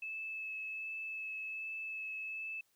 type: tone with vibrato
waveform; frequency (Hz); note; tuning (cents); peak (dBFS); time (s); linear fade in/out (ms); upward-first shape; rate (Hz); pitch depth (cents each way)
sine; 2608; E7; -19; -39; 0.02-2.61; 5; sine; 1.3; 11
effects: white hiss -75 dBFS RMS until 2.75 s